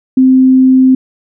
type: tone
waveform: sine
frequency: 260 Hz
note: C4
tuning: 11 cents flat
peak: -3 dBFS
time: 0.17-0.95 s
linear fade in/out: 5 ms
effects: none